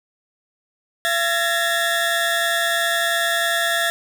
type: tone cluster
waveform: 30% pulse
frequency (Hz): 678 / 1690 / 1833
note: E5 / G#6 / A#6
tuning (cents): +49 / +30 / -30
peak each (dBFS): -20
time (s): 1.05-3.9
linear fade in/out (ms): 0
effects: none